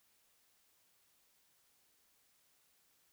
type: silence
effects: white hiss -73 dBFS RMS until 3.12 s